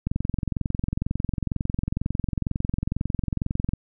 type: click train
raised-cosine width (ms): 5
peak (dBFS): -12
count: 82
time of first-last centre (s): 0.07-3.735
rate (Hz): 22.1
effects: none